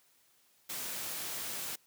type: noise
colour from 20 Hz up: white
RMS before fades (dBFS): -39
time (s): 0.69-1.76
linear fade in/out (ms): 10
effects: white hiss -68 dBFS RMS until 1.86 s + high-pass 100 Hz 12 dB/octave